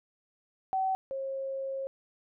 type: tone pair in turn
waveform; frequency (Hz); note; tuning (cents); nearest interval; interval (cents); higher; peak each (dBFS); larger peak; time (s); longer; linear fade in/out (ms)
sine; 762 / 538.8; G5 / C#5; -49 / -49; tritone; 600; first; -26 / -32; first; 0.73-0.95 / 1.11-1.87; second; 0
effects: none